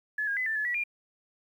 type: tone with pitch steps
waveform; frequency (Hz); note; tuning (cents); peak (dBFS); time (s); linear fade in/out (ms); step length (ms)
sine; 1712 / 1628 / 2016 / 1774 / 1714 / 1939 / 2401; A6 / G#6 / B6 / A6 / A6 / B6 / D7; -48 / -35 / +35 / +14 / -46 / -32 / +38; -27; 0.18-0.838; 5; 94
effects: 10-bit